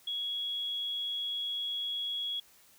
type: tone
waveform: sine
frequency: 3336 Hz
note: G#7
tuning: 7 cents sharp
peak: -32 dBFS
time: 0.07-2.4 s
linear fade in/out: 5 ms
effects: white hiss -61 dBFS RMS until 2.78 s